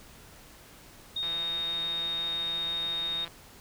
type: tone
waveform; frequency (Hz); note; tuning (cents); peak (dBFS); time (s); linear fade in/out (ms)
sine; 3710; A#7; -9; -29; 1.16-3.25; 5
type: click train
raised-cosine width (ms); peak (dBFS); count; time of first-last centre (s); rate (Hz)
0.3; -27; 345; 1.23-3.278; 168
effects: pink hiss -52 dBFS RMS until 3.6 s